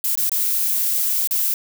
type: noise with dropouts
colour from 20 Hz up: violet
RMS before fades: -20 dBFS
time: 0.04-1.54 s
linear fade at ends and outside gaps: 2 ms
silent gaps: 0.154-0.174 / 0.295-0.317 / 1.274-1.309 s
effects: none